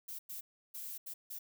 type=noise bursts at uneven times; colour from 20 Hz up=violet; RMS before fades=-44 dBFS; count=5; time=0.08-0.19 / 0.29-0.41 / 0.74-0.98 / 1.06-1.14 / 1.3-1.39 s; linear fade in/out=10 ms; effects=none